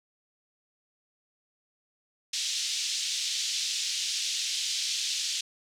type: band-pass noise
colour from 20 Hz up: pink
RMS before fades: -31 dBFS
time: 2.33-5.41 s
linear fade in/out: 5 ms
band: 3200 to 6900 Hz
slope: 24 dB/octave
effects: none